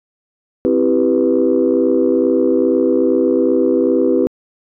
sine chord, C major seventh, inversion none, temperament equal, 261.6 / 329.6 / 392 / 493.9 Hz, C4 / E4 / G4 / B4, 0 / 0 / 0 / 0 cents, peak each -16 dBFS, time 0.65-4.27 s, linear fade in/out 0 ms, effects tanh soft clip ceiling -3 dBFS

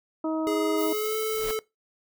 harmonic tone, 317.1 Hz, D#4, 33 cents sharp, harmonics 1 / 2 / 3 / 4, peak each -26 / -32 / -36 / -38 dBFS, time 0.24-0.93 s, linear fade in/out 5 ms
square tone with pitch glide, 415.3 to 436.7 Hz, G#4 to A4, 0 to -13 cents, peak -27 dBFS, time 0.47-1.59 s, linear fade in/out 0 ms, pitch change +87 cents, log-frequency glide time 0.8-1.16 s
violet noise, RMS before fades -36 dBFS, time 0.76-1.58 s, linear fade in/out 50 ms
pink noise with exponential growth, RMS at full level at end -33 dBFS, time 1.21-1.51 s, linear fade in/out 1 ms, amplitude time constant 64 ms
effects noise-tail reverb RT60 0.2 s tail -21 dB re dry

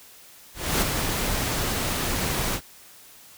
pink noise with ADSR envelope, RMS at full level -21 dBFS, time 0.54-2.61 s, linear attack 280 ms, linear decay 11 ms, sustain -5 dB, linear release 66 ms, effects white hiss -49 dBFS RMS until 3.37 s

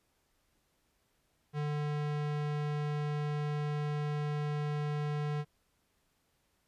square tone with low-pass filter, 148.3 Hz, D3, 17 cents sharp, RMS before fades -34 dBFS, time 1.53-5.45 s, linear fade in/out 50 ms, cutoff 3700 Hz, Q 0.54, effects pink hiss -75 dBFS RMS until 6.67 s + resampled to 32000 Hz

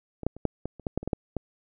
clicks, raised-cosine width 2 ms, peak -23 / -11 / -29 / -10 / -18 / -30 / -15 / -12 / -24 / -16 / -12 / -15 dBFS, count 12, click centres 0.233 / 0.266 / 0.366 / 0.453 / 0.656 / 0.797 / 0.868 / 0.976 / 1.03 / 1.076 / 1.132 / 1.367 s, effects none

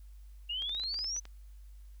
sine exponential sweep, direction up, 2787 to 6130 Hz, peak -33 dBFS, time 0.49-1.2 s, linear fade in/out 10 ms
clicks, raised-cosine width 0.2 ms, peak -31 dBFS, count 10, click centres 0.622 / 0.694 / 0.749 / 0.798 / 0.836 / 0.943 / 0.99 / 1.044 / 1.164 / 1.254 s
effects added 50 Hz sine -48 dBFS peak until 2 s + white hiss -71 dBFS RMS until 2 s

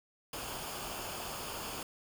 pink noise with comb filter, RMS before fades -41 dBFS, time 0.33-1.83 s, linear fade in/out 2 ms, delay 0.51 ms, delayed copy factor -0.55, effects none

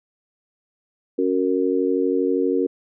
sine chord, F# major, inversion second, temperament just, 277.5 / 370 / 462.5 Hz, C#4 / F#4 / A#4, +2 / 0 / -14 cents, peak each -22 dBFS, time 1.18-2.67 s, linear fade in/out 10 ms, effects none

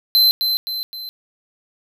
square tone with echo, 4079 Hz, C8, 45 cents flat, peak -11 dBFS, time 0.15-0.31 s, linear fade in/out 0 ms, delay 260 ms, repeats 3, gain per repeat -6 dB, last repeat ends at 1.09 s, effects none

